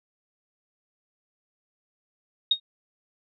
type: tone with exponential decay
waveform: sine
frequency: 3729 Hz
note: A#7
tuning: in tune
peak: -14 dBFS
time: 2.51-2.6 s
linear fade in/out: 5 ms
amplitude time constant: 18 ms
effects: none